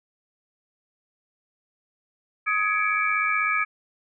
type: tone cluster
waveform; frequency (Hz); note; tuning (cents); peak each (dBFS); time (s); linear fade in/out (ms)
sine; 1260 / 1672 / 2238 / 2334; D#6 / G#6 / C#7 / D7; +21 / +11 / +16 / -11; -25 / -28 / -29 / -25; 2.46-3.65; 20
effects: none